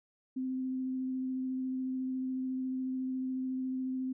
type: tone with vibrato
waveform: sine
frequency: 259.2 Hz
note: C4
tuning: 16 cents flat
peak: -32 dBFS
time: 0.36-4.13 s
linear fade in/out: 10 ms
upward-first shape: sine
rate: 14 Hz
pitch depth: 10 cents each way
effects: none